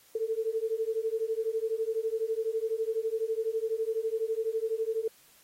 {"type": "beating tone pair", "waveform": "sine", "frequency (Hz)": [440, 452], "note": ["A4", "A4"], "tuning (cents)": [0, 47], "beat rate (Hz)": 12, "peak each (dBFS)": -31, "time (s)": [0.15, 5.08], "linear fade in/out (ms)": 5, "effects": ["white hiss -60 dBFS RMS until 5.43 s", "AAC 48 kbps"]}